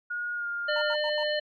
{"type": "tone with pitch glide", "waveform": "sine", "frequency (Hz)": [1439, 1408.6], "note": ["F#6", "F6"], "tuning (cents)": [-49, 14], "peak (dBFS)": -29, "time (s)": [0.1, 0.94], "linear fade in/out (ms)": 10, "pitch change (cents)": -37, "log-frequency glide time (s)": [0.34, 0.47]}
{"type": "harmonic tone", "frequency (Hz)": 601, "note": "D5", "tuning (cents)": 40, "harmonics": [1, 3, 5, 7], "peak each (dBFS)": [-27, -32, -34, -35], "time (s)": [0.68, 1.4], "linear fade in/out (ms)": 10}
{"type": "tone bursts", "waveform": "triangle", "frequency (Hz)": 920, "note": "A#5", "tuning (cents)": -23, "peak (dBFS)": -32, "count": 4, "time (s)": [0.76, 1.233], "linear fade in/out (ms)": 2, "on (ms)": 56, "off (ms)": 83}
{"effects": ["MP3 96 kbps"]}